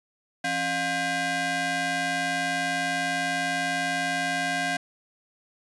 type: ring-modulated tone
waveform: sawtooth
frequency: 440 Hz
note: A4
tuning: in tune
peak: -18 dBFS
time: 0.44-4.77 s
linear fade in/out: 5 ms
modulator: 1150 Hz
effects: resampled to 24000 Hz